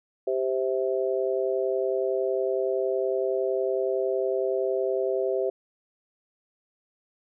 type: harmonic tone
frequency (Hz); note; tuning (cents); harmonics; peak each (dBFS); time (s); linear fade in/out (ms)
130.81; C3; 0; 3 / 4 / 5; -26 / -28 / -30; 0.27-5.5; 5
effects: none